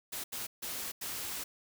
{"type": "noise bursts at uneven times", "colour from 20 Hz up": "white", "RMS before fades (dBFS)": -39, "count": 4, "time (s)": [[0.12, 0.24], [0.32, 0.47], [0.62, 0.92], [1.01, 1.44]], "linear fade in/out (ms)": 10, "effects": []}